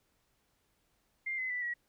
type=tone with pitch steps; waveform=sine; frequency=2100 / 2038 / 1977.6 / 1919 Hz; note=C7 / C7 / B6 / A#6; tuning=+6 / -46 / +2 / +50 cents; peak=-33 dBFS; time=1.26-1.74 s; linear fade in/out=10 ms; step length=120 ms; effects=pink hiss -75 dBFS RMS until 1.88 s